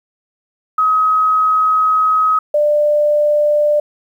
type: tone pair in turn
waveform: sine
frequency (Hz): 1269 / 594.1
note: D#6 / D5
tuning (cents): +34 / +20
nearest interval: octave + minor second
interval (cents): 1314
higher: first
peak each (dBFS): -10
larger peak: neither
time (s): 0.78-2.39 / 2.54-3.8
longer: first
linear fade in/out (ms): 5
effects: 8-bit